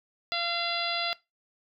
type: harmonic tone with a mistuned harmonic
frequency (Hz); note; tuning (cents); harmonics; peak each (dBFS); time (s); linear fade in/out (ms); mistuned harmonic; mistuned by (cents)
687; F5; -29; 1 / 2 / 3 / 4 / 5 / 6 / 7; -35 / -35 / -35 / -35 / -35 / -35 / -35; 0.32-1.13; 0; 6; -21
effects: noise-tail reverb RT60 0.2 s tail -19 dB re dry